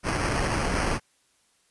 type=noise with sample-and-hold; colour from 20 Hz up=pink; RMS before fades=-26 dBFS; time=0.03-1 s; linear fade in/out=50 ms; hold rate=3675 Hz; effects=white hiss -66 dBFS RMS until 1.7 s + resampled to 24000 Hz